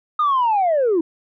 sine linear sweep, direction down, 1244.5 to 310 Hz, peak -13 dBFS, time 0.19-1.01 s, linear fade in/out 5 ms, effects tanh soft clip ceiling -12 dBFS

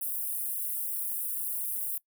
white high-pass noise, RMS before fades -33 dBFS, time 0.01-1.98 s, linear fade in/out 5 ms, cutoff 9500 Hz, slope 48 dB/octave, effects noise-tail reverb RT60 0.1 s tail -21 dB re dry

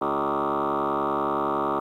sine tone with frequency modulation, 770 Hz, G5, 31 cents flat, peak -21 dBFS, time 0.01-1.8 s, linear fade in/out 10 ms, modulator 70.6 Hz, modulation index 7.2, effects tanh soft clip ceiling -19 dBFS + 10-bit

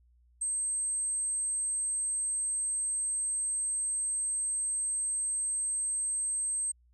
sine tone, 8300 Hz, C9, 15 cents flat, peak -27 dBFS, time 0.41-6.72 s, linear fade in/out 10 ms, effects tanh soft clip ceiling -27 dBFS + added 60 Hz sine -61 dBFS peak until 6.93 s

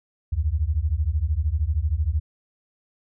sine beating tone pair, 70.3 / 83.3 Hz, C#2 / E2, +25 / +19 cents, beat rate 13 Hz, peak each -23 dBFS, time 0.32-2.2 s, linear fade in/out 10 ms, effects none

